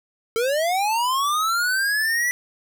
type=linear sweep; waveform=square; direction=up; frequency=440 to 1975.5 Hz; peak=-20 dBFS; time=0.36-2.31 s; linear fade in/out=0 ms; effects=none